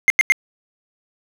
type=tone bursts; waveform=triangle; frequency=2111 Hz; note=C7; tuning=15 cents sharp; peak=-7 dBFS; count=3; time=0.08-0.321 s; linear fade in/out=0 ms; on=21 ms; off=89 ms; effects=none